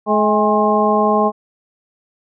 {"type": "harmonic tone with a mistuned harmonic", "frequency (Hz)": 212.9, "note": "G#3", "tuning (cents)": 43, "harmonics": [1, 2, 3, 4, 5], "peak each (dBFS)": [-18, -18, -18, -18, -18], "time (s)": [0.06, 1.32], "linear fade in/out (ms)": 50, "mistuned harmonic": 4, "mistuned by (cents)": -63, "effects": []}